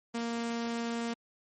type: tone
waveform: sawtooth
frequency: 233.1 Hz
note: A#3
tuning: in tune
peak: -28 dBFS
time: 0.14-1.14 s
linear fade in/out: 10 ms
effects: MP3 32 kbps